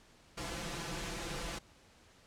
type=noise with comb filter; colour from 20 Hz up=pink; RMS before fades=-40 dBFS; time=0.37-1.59 s; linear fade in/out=10 ms; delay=5.9 ms; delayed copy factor=+0.75; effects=pink hiss -62 dBFS RMS until 2.26 s + low-pass 8000 Hz 12 dB/octave